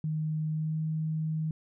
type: tone with pitch glide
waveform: sine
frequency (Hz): 155.56 to 157.37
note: D#3 to D#3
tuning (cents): 0 to +20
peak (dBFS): -28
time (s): 0.04-1.51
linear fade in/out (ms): 2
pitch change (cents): +20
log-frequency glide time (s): 0.51-0.78
effects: none